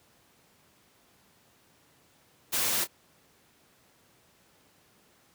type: noise with echo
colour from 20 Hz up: white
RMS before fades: -28 dBFS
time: 2.52-2.85 s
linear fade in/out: 20 ms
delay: 26 ms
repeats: 1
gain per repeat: -12 dB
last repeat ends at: 2.876 s
effects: pink hiss -63 dBFS RMS until 5.34 s + high-pass 100 Hz 12 dB/octave